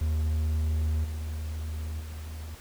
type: tone with level steps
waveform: triangle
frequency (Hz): 77.78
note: D#2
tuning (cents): 0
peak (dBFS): -22 / -29 / -34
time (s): 0.01-2.55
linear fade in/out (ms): 5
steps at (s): 1.04 / 2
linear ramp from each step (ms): 5
effects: pink hiss -49 dBFS RMS until 2.6 s